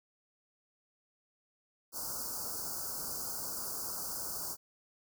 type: band-stop noise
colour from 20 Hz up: white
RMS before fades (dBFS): -39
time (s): 1.92-4.57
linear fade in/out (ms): 50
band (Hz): 1500 to 4500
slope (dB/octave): 96
effects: none